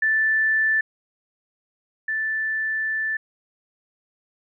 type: tone pair in turn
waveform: sine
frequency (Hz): 1760 / 1760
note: A6 / A6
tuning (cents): 0 / 0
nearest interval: unison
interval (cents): 0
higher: neither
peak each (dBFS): -17 / -22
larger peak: first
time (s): 0.02-0.81 / 2.08-3.17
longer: second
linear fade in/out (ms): 5
effects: none